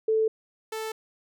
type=tone pair in turn; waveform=sine / sawtooth; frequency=440 / 440 Hz; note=A4 / A4; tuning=0 / 0 cents; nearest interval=unison; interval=0 cents; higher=neither; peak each=-20 / -27 dBFS; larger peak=first; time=0.08-0.28 / 0.72-0.92 s; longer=neither; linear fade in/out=5 ms; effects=none